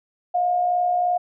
sine tone pair together, 651 / 714 Hz, E5 / F5, -22 / +38 cents, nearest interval major second, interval 160 cents, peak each -29 / -18 dBFS, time 0.34-1.18 s, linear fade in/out 10 ms, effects none

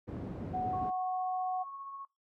white low-pass noise, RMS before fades -40 dBFS, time 0.07-0.91 s, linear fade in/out 20 ms, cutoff 310 Hz, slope 12 dB/octave
sine tone, 740 Hz, F#5, in tune, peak -31 dBFS, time 0.53-1.64 s, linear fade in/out 20 ms
sine tone with tremolo, 1100 Hz, C#6, 14 cents flat, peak -40 dBFS, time 0.73-2.05 s, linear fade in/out 2 ms, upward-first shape triangle, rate 15 Hz, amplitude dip 40%
effects noise-tail reverb RT60 0.2 s tail -22 dB re dry + high-pass 60 Hz 12 dB/octave

